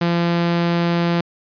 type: tone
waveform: sawtooth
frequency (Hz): 171.2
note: F3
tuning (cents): -34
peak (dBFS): -12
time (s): 0.01-1.21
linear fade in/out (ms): 5
effects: resampled to 11025 Hz